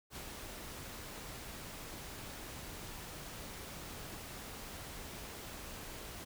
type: noise with ADSR envelope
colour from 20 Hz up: pink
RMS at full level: -45 dBFS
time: 0.1-6.25 s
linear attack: 63 ms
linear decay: 79 ms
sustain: -2 dB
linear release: 16 ms
effects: none